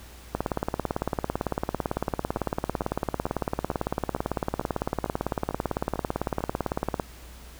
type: two click trains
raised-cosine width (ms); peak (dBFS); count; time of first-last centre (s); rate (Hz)
1; -11 / -18; 120 / 10; 0.35-6.998 / 2.37-6.406; 17.9 / 2.23
effects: added 60 Hz sine -45 dBFS peak until 7.59 s + pink hiss -49 dBFS RMS until 7.59 s